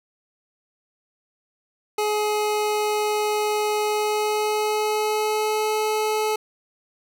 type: tone with pitch glide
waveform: 25% pulse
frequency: 422.2 to 430.3 Hz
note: G#4 to A4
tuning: +29 to -39 cents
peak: -17 dBFS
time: 1.98-6.36 s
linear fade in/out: 5 ms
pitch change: +32 cents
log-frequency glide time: 3.83-5.74 s
effects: none